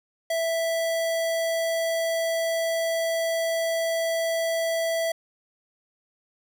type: tone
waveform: square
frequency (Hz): 659.3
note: E5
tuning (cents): 0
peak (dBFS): -24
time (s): 0.3-5.12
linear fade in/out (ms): 5
effects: none